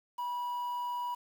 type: tone with quantisation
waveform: triangle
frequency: 973 Hz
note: B5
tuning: 26 cents flat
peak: -31 dBFS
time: 0.18-1.15 s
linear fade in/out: 10 ms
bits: 9
effects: none